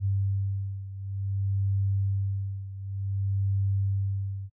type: beating tone pair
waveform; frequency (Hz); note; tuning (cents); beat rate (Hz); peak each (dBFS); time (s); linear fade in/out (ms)
sine; 98 / 98.55; G2 / G2; 0 / +10; 0.55; -27 / -31; 0-4.5; 50
effects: noise-tail reverb RT60 0.1 s tail -25 dB re dry